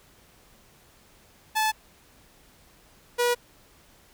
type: tone pair in turn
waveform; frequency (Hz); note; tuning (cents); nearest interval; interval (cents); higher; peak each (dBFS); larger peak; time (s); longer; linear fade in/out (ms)
sawtooth; 868 / 483.8; A5 / B4; -24 / -36; minor seventh; 1012; first; -18 / -17; second; 1.55-1.72 / 3.18-3.35; neither; 20
effects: pink hiss -57 dBFS RMS until 4.13 s